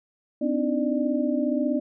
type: tone cluster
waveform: sine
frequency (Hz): 254.2 / 289.3 / 310.8 / 596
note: C4 / D4 / D#4 / D5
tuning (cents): -50 / -26 / -2 / +25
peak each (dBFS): -25 / -27 / -29 / -29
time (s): 0.41-1.8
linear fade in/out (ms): 10
effects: none